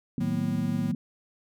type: chord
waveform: sine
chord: B major seventh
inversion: first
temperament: equal with one note detuned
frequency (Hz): 155.56 / 185 / 227.5 / 246.9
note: D#3 / F#3 / A#3 / B3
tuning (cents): 0 / 0 / -42 / 0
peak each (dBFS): -31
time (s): 0.18-0.95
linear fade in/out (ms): 2
type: tone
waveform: square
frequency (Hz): 110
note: A2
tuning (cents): 0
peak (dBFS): -35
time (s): 0.2-0.92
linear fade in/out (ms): 10
effects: none